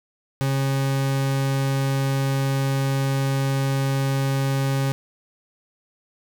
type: tone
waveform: 40% pulse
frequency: 136.1 Hz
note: C#3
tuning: 31 cents flat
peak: -19 dBFS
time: 0.41-4.92 s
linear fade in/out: 0 ms
effects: none